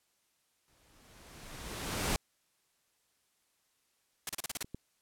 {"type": "noise with exponential growth", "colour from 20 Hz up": "pink", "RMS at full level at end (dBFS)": -30, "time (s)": [0.68, 2.16], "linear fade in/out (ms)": 0, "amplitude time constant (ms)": 320}
{"type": "noise bursts", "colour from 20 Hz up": "white", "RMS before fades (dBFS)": -35, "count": 7, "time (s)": [4.27, 4.628], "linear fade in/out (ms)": 2, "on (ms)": 22, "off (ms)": 34}
{"type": "clicks", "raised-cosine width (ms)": 3, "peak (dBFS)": [-34, -27], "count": 2, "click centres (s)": [4.645, 4.746]}
{"effects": ["white hiss -75 dBFS RMS until 5.01 s", "low-pass 12000 Hz 12 dB/octave"]}